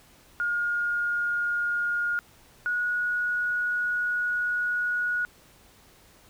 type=tone pair in turn; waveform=sine; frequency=1425 / 1455.8 Hz; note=F6 / F#6; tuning=+34 / -29 cents; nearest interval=unison; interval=37 cents; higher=second; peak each=-24 dBFS; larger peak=neither; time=0.4-2.19 / 2.66-5.25 s; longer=second; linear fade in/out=0 ms; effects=pink hiss -56 dBFS RMS until 6.29 s